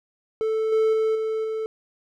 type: tone with level steps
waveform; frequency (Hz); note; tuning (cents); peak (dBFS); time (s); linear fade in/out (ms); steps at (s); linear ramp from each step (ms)
triangle; 440; A4; 0; -19 / -15 / -17 / -21 / -23; 0.41-1.66; 0; 0.72 / 0.93 / 1.15 / 1.44; 5
effects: none